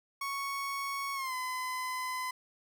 30% pulse tone with pitch glide, 1108.7 to 1016.7 Hz, C#6 to B5, 0 to +50 cents, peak -31 dBFS, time 0.21-2.31 s, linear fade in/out 5 ms, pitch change -150 cents, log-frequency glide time 1.14-1.34 s, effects none

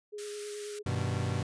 sine tone with vibrato, 415.3 Hz, G#4, in tune, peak -38 dBFS, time 0.12-0.83 s, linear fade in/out 20 ms, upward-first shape triangle, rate 9.3 Hz, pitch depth 17 cents each way
white high-pass noise, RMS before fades -44 dBFS, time 0.18-0.79 s, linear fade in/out 5 ms, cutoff 1200 Hz, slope 96 dB/octave
40% pulse chord, G augmented, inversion none, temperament equal with one note detuned, 97.49 / 123.47 / 155.56 Hz, G2 / B2 / D#3, -9 / 0 / 0 cents, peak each -32 / -32 / -38 dBFS, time 0.86-1.43 s, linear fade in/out 5 ms
effects resampled to 22050 Hz

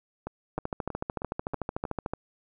two click trains, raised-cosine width 1 ms, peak -20 / -16 dBFS, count 6 / 22, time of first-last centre 0.27-1.852 / 0.58-2.136 s, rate 3.16 / 13.5 Hz, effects none

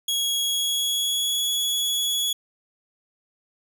sawtooth tone with pitch glide, 3322 to 3372 Hz, G#7 to G#7, 0 to +26 cents, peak -19 dBFS, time 0.08-2.33 s, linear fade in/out 5 ms, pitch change +26 cents, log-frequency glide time 0.41-1.44 s, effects none

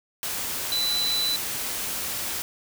sine tone in noise, 3989 Hz, B7, 17 cents sharp, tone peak -23 dBFS, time 0.72-1.36 s, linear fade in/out 0 ms, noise white, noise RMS -30 dBFS, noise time 0.23-2.42 s, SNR +4 dB, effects none

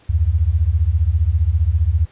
sine beating tone pair, 73.42 / 88.42 Hz, D2 / F2, 0 / +22 cents, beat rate 15 Hz, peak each -16 dBFS, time 0.09-2.06 s, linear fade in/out 10 ms, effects pink hiss -52 dBFS RMS until 2.11 s + resampled to 8000 Hz

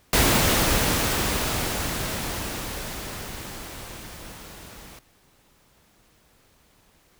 pink noise with level ramp, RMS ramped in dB -18 to -45 dBFS, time 0.13-4.99 s, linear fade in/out 2 ms, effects pink hiss -60 dBFS RMS until 7.19 s

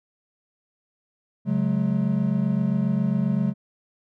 triangle chord, C# suspended fourth, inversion none, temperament equal with one note detuned, 138.59 / 185 / 212.5 Hz, C#3 / F#3 / G#3, 0 / 0 / +40 cents, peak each -24 / -22 / -22 dBFS, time 1.45-3.54 s, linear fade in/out 50 ms, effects none

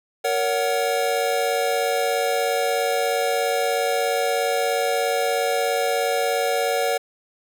square chord, F# major, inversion first, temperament equal with one note detuned, 466.2 / 563.1 / 740 Hz, A#4 / C#5 / F#5, 0 / +27 / 0 cents, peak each -25 dBFS, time 0.24-6.98 s, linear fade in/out 10 ms, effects none

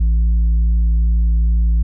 sine tone with tanh clipping, 56.1 Hz, A1, 34 cents sharp, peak -12 dBFS, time 0-1.83 s, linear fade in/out 10 ms, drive 4 dB, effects none

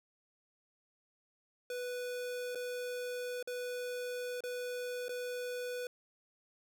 square tone with dropouts, 493.9 Hz, B4, in tune, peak -38 dBFS, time 1.7-5.87 s, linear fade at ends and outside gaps 2 ms, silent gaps 2.549-2.555 / 3.427-3.474 / 4.406-4.437 / 5.083-5.092 s, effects none

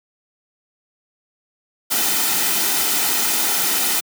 white noise with comb filter, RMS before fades -19 dBFS, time 1.9-4.01 s, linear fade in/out 20 ms, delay 1.8 ms, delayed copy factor -0.5, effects high-pass 200 Hz 12 dB/octave

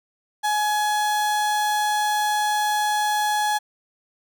35% pulse tone, 842 Hz, G#5, 24 cents sharp, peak -18 dBFS, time 0.43-3.59 s, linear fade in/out 20 ms, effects none

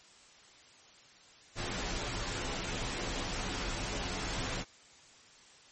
pink noise with comb filter, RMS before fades -36 dBFS, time 1.55-4.65 s, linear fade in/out 50 ms, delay 13 ms, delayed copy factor -0.75, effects white hiss -58 dBFS RMS until 5.71 s + MP3 32 kbps

